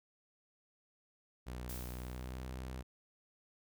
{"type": "tone with pitch glide", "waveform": "sawtooth", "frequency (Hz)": [61.74, 63.81], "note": ["B1", "C2"], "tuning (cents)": [0, -43], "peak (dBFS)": -38, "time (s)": [1.46, 2.83], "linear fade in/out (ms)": 20, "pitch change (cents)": 57, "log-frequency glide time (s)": [1.92, 2.44]}
{"type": "noise with exponential decay", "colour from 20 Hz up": "blue", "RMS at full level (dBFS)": -45, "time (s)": [1.69, 2.61], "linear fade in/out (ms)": 5, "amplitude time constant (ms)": 200}
{"effects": []}